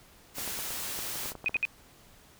white noise, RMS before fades -36 dBFS, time 0.34-1.34 s, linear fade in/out 50 ms
clicks, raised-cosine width 1 ms, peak -27 dBFS, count 12, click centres 0.384 / 0.477 / 0.59 / 0.706 / 0.99 / 1.157 / 1.258 / 1.319 / 1.353 / 1.443 / 1.494 / 1.557 s
sine tone bursts, 2496 Hz, D#7, 5 cents sharp, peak -24 dBFS, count 3, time 1.46-1.652 s, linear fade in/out 0 ms, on 24 ms, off 60 ms
effects pink hiss -57 dBFS RMS until 2.39 s

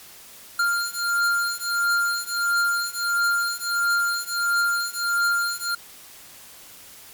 square beating tone pair, 1396.9 / 1398.4 Hz, F6 / F6, 0 / +2 cents, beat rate 1.5 Hz, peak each -25 / -24 dBFS, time 0.59-5.75 s, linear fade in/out 5 ms, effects white hiss -45 dBFS RMS until 7.13 s + MP3 96 kbps

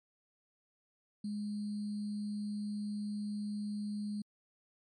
sine tone with sample-and-hold, 207.7 Hz, G#3, in tune, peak -35 dBFS, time 1.24-4.22 s, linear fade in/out 5 ms, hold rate 4410 Hz, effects MP3 48 kbps

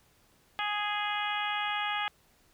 harmonic tone, 415.3 Hz, G#4, in tune, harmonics 2 / 3 / 4 / 5 / 6 / 7 / 8, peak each -34 / -36 / -37 / -38 / -39 / -39 / -40 dBFS, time 0.59-2.08 s, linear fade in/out 0 ms, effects pink hiss -65 dBFS RMS until 2.53 s

